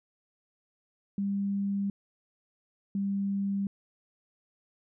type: tone pair in turn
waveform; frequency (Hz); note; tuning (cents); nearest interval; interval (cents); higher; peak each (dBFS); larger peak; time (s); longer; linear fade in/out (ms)
sine; 199.1 / 198.12; G3 / G3; +27 / +19; unison; 8; first; -27; neither; 1.18-1.9 / 2.95-3.67; neither; 2
effects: none